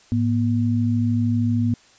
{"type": "tone pair together", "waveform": "sine", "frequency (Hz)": [106.91, 240], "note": ["A2", "B3"], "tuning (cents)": [-49, -49], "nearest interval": "octave + major second", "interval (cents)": 1400, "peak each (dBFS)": [-20, -20], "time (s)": [0.12, 1.74], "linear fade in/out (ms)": 0, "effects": ["white hiss -53 dBFS RMS until 1.98 s", "resampled to 16000 Hz"]}